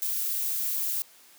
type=noise; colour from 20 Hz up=violet; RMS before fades=-29 dBFS; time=0.02-1.02 s; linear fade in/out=0 ms; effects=white hiss -55 dBFS RMS until 1.38 s + high-pass 200 Hz 12 dB/octave